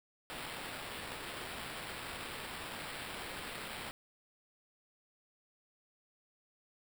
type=noise with sample-and-hold; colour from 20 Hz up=violet; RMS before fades=-44 dBFS; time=0.3-3.91 s; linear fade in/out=0 ms; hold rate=6300 Hz; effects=none